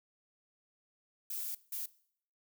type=noise bursts at uneven times; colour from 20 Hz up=violet; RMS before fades=-39 dBFS; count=2; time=1.3-1.55 / 1.72-1.86 s; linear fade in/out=5 ms; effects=noise-tail reverb RT60 0.6 s tail -20 dB re dry